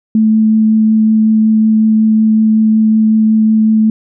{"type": "tone with vibrato", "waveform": "sine", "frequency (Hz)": 218.5, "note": "A3", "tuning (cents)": -12, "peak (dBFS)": -6, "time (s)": [0.15, 3.9], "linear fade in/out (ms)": 2, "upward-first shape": "triangle", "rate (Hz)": 5.4, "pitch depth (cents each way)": 9, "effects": []}